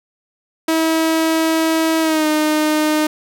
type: tone with pitch glide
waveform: sawtooth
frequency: 322.5 to 306.5 Hz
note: E4 to D#4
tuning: -38 to -26 cents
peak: -10 dBFS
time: 0.68-3.07 s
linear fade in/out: 5 ms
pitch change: -88 cents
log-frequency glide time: 2.01-2.27 s
effects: none